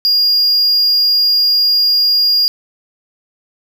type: tone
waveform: triangle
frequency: 4834 Hz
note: D8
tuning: 49 cents sharp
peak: -8 dBFS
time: 0.05-2.48 s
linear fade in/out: 0 ms
effects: none